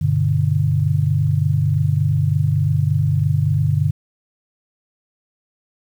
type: chord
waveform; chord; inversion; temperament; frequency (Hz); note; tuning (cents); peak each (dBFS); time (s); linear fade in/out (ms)
sine; G major; none; equal; 98 / 123.47 / 146.83; G2 / B2 / D3; 0 / 0 / 0; -19 / -21 / -17; 0.01-3.91; 10
effects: 8-bit